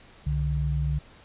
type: tone pair together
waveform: sine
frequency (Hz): 65.41 / 146.84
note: C2 / D3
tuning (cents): 0 / 0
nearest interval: octave + major second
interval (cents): 1400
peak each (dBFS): -26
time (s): 0.26-0.99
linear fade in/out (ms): 10
effects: pink hiss -52 dBFS RMS until 1.24 s + resampled to 8000 Hz